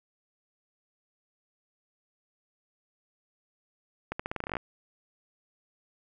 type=accelerating click train; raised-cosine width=0.5 ms; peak=-17 dBFS; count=13; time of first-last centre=4.12-4.568 s; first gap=75 ms; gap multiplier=0.86; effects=none